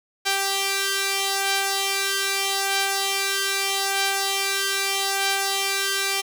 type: tone pair together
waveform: 5% pulse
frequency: 392.4 / 784 Hz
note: G4 / G5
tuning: +2 / 0 cents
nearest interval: octave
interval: 1198 cents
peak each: -13 dBFS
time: 0.25-6.22 s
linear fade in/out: 20 ms
effects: none